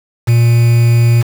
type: tone with quantisation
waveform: triangle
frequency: 117.8 Hz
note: A#2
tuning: 19 cents sharp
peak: -4 dBFS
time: 0.27-1.23 s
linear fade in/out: 20 ms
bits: 4
effects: none